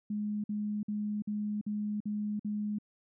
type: tone bursts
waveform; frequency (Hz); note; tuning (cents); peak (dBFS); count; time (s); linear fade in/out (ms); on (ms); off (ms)
sine; 209.2; G#3; +13; -31; 7; 0.1-2.786; 5; 340; 51
effects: none